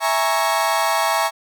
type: chord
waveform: 35% pulse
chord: A# half-diminished seventh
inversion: second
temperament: equal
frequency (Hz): 659.3 / 830.6 / 932.3 / 1108.7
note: E5 / G#5 / A#5 / C#6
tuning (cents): 0 / 0 / 0 / 0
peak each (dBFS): -21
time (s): 0-1.31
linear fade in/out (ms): 50
effects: none